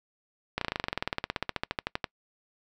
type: slowing click train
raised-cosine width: 0.3 ms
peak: -12 dBFS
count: 27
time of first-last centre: 0.58-2.042 s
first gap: 33 ms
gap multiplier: 1.04
effects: noise-tail reverb RT60 0.1 s tail -26 dB re dry